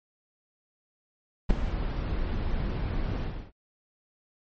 brown noise with ADSR envelope, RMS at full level -17 dBFS, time 1.49-3.52 s, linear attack 17 ms, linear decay 3 ms, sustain -12 dB, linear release 330 ms, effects low-pass 4000 Hz 12 dB/octave + MP3 32 kbps

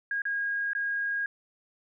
sine tone with dropouts, 1633 Hz, G#6, 30 cents flat, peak -27 dBFS, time 0.11-1.26 s, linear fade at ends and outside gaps 2 ms, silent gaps 0.219-0.253 / 0.733-0.75 s, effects none

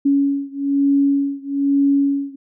sine beating tone pair, 279.1 / 280.2 Hz, C#4 / C#4, +12 / +19 cents, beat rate 1.1 Hz, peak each -17 / -18 dBFS, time 0.05-2.36 s, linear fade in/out 10 ms, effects none

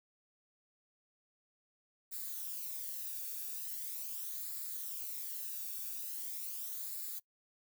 violet noise with flanger, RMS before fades -42 dBFS, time 2.11-7.2 s, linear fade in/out 20 ms, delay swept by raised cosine 0.33 to 0.99 ms, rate 0.41 Hz, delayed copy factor -0.55, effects noise-tail reverb RT60 0.1 s tail -22 dB re dry

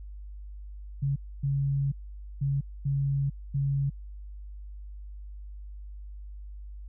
sine tone bursts at uneven times, 138.7 Hz, C#3, 1 cent sharp, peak -24 dBFS, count 5, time 1.02-1.16 / 1.43-1.92 / 2.41-2.61 / 2.85-3.3 / 3.54-3.9 s, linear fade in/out 10 ms, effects added 50 Hz sine -39 dBFS peak until 6.88 s

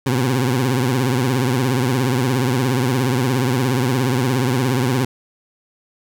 20% pulse tone with vibrato, 127.4 Hz, C3, 46 cents flat, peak -11 dBFS, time 0.06-5.05 s, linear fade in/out 5 ms, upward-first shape triangle, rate 17 Hz, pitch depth 160 cents each way, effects none

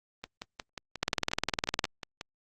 two click trains, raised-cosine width 0.2 ms, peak -20 / -9 dBFS, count 12 / 17, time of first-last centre 0.24-2.211 / 1.03-1.842 s, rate 5.58 / 19.7 Hz, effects Opus 32 kbps

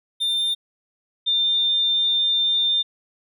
triangle / sine tone pair in turn, 3602 / 3602 Hz, A7 / A7, +40 / +40 cents, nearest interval unison, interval 0 cents, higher neither, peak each -18 / -17 dBFS, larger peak second, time 0.2-0.55 / 1.26-2.83 s, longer second, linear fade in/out 20 ms, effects none

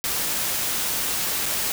white noise with dropouts, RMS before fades -25 dBFS, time 0.04-1.72 s, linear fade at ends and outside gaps 0 ms, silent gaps 1.457-1.462 s, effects none

